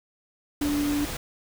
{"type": "tone in noise", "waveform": "sine", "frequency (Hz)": 291.4, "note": "D4", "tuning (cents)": -13, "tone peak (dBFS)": -23, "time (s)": [0.61, 1.05], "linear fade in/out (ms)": 5, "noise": "pink", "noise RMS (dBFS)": -33, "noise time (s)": [0.61, 1.17], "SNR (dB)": 7, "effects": []}